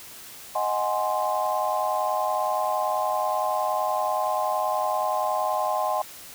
sine chord, Ab dominant seventh, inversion second, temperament equal, 622.3 / 740 / 830.6 / 1046.5 Hz, Eb5 / Gb5 / Ab5 / C6, 0 / 0 / 0 / 0 cents, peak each -28 dBFS, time 0.55-6.02 s, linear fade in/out 5 ms, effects white hiss -43 dBFS RMS until 6.34 s

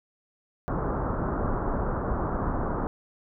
pink low-pass noise, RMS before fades -28 dBFS, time 0.68-2.87 s, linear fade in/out 0 ms, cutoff 1400 Hz, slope 48 dB/octave, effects none

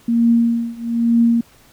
sine tone with tremolo, 233.1 Hz, A#3, in tune, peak -9 dBFS, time 0.08-1.41 s, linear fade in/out 5 ms, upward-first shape triangle, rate 1.1 Hz, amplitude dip 95%, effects pink hiss -50 dBFS RMS until 1.72 s

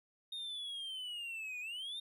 triangle linear two-way sweep, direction down then up, 3705 to 2433 to 3705 Hz, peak -39 dBFS, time 0.32-2 s, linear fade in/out 5 ms, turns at 1.6 s, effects none

